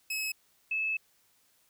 sawtooth / sine tone pair in turn, 2573 / 2606 Hz, E7 / E7, -43 / -20 cents, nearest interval unison, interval 23 cents, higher second, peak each -28 dBFS, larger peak neither, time 0.1-0.32 / 0.71-0.97 s, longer second, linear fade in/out 5 ms, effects white hiss -68 dBFS RMS until 1.69 s

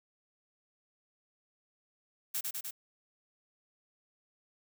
blue noise with echo, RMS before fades -34 dBFS, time 2.34-2.41 s, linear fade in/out 10 ms, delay 100 ms, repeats 3, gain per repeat -2 dB, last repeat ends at 2.71 s, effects none

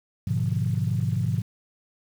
sine chord, G# diminished seventh, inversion none, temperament equal, 103.83 / 123.47 / 146.83 / 174.61 Hz, G#2 / B2 / D3 / F3, 0 / 0 / 0 / 0 cents, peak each -26 / -26 / -29 / -29 dBFS, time 0.27-1.42 s, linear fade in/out 5 ms, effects tanh soft clip ceiling -13 dBFS + 8-bit

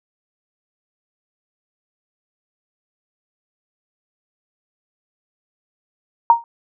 sine tone with exponential decay, 932.3 Hz, A#5, in tune, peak -3 dBFS, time 6.3-6.44 s, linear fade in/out 1 ms, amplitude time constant 30 ms, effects none

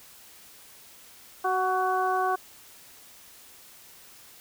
harmonic tone with a mistuned harmonic, 374.3 Hz, F#4, 20 cents sharp, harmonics 1 / 2 / 3 / 4, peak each -30 / -26 / -28 / -33 dBFS, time 1.44-2.36 s, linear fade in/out 10 ms, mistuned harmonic 2, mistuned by -17 cents, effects white hiss -51 dBFS RMS until 4.4 s

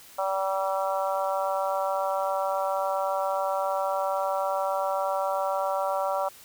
harmonic tone, 192.6 Hz, G3, 30 cents flat, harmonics 3 / 4 / 5 / 6 / 7, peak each -28 / -30 / -32 / -34 / -35 dBFS, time 0.18-6.29 s, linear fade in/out 10 ms, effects white hiss -50 dBFS RMS until 6.44 s

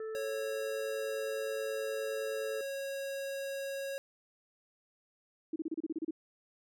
harmonic tone, 439.4 Hz, A4, 2 cents flat, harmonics 1 / 3 / 4, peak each -37 / -52 / -56 dBFS, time 0-2.61 s, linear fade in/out 2 ms
square tone, 549 Hz, C#5, 17 cents flat, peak -37 dBFS, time 0.15-3.98 s, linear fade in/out 0 ms
sine tone bursts, 320 Hz, D#4, 49 cents sharp, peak -32 dBFS, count 10, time 5.53-6.109 s, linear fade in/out 5 ms, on 30 ms, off 31 ms
effects none

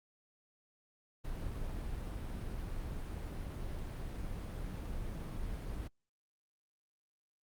brown noise, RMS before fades -40 dBFS, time 1.24-5.88 s, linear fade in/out 10 ms, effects Opus 32 kbps

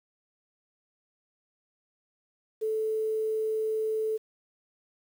sine tone with quantisation, 437.5 Hz, A4, 10 cents flat, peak -26 dBFS, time 2.61-4.18 s, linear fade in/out 20 ms, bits 9, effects none

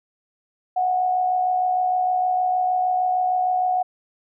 sine tone with amplitude modulation, 734 Hz, F#5, 14 cents flat, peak -16 dBFS, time 0.76-3.83 s, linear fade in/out 10 ms, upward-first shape sine, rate 66.5 Hz, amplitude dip 40%, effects none

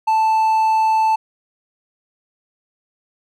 triangle tone, 880 Hz, A5, in tune, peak -11 dBFS, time 0.07-1.16 s, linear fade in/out 10 ms, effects none

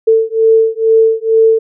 sine beating tone pair, 445.7 / 447.9 Hz, A4 / A4, +22 / +31 cents, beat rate 2.2 Hz, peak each -10 dBFS, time 0.07-1.59 s, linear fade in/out 10 ms, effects none

